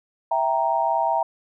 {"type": "chord", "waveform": "sine", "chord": "E diminished", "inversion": "none", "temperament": "equal", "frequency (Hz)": [659.3, 784, 932.3], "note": ["E5", "G5", "Bb5"], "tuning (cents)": [0, 0, 0], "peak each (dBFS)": [-24, -24, -22], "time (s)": [0.31, 1.23], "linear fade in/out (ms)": 5, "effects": []}